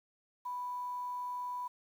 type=tone with quantisation; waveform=sine; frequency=987.8 Hz; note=B5; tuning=in tune; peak=-36 dBFS; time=0.45-1.68 s; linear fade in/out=10 ms; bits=10; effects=none